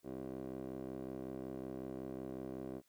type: tone with band-pass filter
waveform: 15% pulse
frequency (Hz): 65.41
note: C2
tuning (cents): 0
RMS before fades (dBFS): -45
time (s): 0.03-2.82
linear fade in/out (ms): 50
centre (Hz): 400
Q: 4.9
effects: white hiss -75 dBFS RMS until 2.88 s